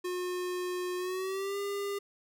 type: tone with pitch glide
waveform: square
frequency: 360 to 401.8 Hz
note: F#4 to G4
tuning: -47 to +43 cents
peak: -33 dBFS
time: 0.04-1.99 s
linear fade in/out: 10 ms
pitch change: +190 cents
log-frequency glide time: 0.97-1.58 s
effects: none